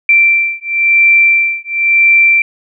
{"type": "beating tone pair", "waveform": "sine", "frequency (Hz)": [2349, 2349.97], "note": ["D7", "D7"], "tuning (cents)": [0, 0], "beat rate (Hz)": 0.97, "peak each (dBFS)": -10, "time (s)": [0.09, 2.42], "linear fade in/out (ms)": 2, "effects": []}